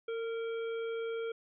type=harmonic tone with a mistuned harmonic; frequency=461.6 Hz; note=A#4; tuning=17 cents flat; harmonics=1 / 3 / 5 / 7; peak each=-34 / -46 / -51 / -53 dBFS; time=0.08-1.32 s; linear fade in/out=5 ms; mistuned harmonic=1; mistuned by=-22 cents; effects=none